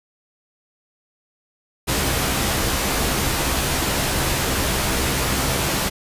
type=noise with comb filter; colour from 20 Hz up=pink; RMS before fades=-21 dBFS; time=1.87-5.9 s; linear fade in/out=20 ms; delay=15 ms; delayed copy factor=+0.5; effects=resampled to 32000 Hz